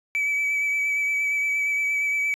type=tone with vibrato; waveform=triangle; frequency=2294 Hz; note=D7; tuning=41 cents flat; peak=-19 dBFS; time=0.15-2.34 s; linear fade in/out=0 ms; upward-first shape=sine; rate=8.6 Hz; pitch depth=19 cents each way; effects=tanh soft clip ceiling -15 dBFS + resampled to 32000 Hz